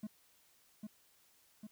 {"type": "tone with echo", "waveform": "triangle", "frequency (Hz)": 212.8, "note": "G#3", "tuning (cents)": 42, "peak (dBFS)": -37, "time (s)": [0.03, 0.07], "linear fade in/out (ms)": 5, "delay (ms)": 800, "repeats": 2, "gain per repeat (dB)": -3, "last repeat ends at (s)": 1.67, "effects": ["white hiss -69 dBFS RMS until 1.71 s"]}